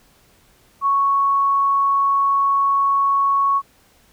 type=tone; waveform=sine; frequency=1108.7 Hz; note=C#6; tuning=in tune; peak=-14 dBFS; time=0.81-3.62 s; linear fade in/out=50 ms; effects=pink hiss -55 dBFS RMS until 4.12 s